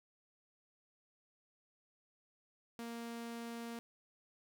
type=tone; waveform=sawtooth; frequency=233.1 Hz; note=A#3; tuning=in tune; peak=-39 dBFS; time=2.79-3.79 s; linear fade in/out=0 ms; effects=none